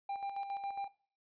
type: tone with tremolo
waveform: triangle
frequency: 795 Hz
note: G5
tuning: 24 cents sharp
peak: -33 dBFS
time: 0.09-0.88 s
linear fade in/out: 5 ms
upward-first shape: square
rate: 7.3 Hz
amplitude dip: 50%
effects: noise-tail reverb RT60 0.4 s tail -19 dB re dry + resampled to 11025 Hz